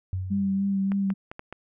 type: tone with exponential decay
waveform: sine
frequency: 93.3 Hz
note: F#2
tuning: 15 cents sharp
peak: -24 dBFS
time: 0.13-1.01 s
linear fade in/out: 0 ms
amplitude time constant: 190 ms
type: tone with vibrato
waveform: sine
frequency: 196 Hz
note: G3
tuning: in tune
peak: -22 dBFS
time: 0.3-1.14 s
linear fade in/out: 20 ms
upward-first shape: sine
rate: 3.4 Hz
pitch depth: 21 cents each way
type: clicks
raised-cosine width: 0.5 ms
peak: -22 dBFS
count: 5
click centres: 0.919 / 1.103 / 1.315 / 1.394 / 1.526 s
effects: none